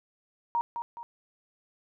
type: tone with echo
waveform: sine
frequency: 941 Hz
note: A#5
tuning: 16 cents sharp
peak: -24 dBFS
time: 0.55-0.61 s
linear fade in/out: 0 ms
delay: 210 ms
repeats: 2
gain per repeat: -7 dB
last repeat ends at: 1.03 s
effects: none